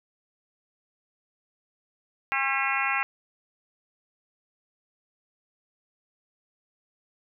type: harmonic tone with a mistuned harmonic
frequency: 270 Hz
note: C#4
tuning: 45 cents flat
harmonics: 3 / 4 / 5 / 6 / 7 / 8 / 9 / 10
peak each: -32 / -32 / -32 / -32 / -32 / -32 / -32 / -32 dBFS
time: 2.32-3.03 s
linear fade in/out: 0 ms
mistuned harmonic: 7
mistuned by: +61 cents
effects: none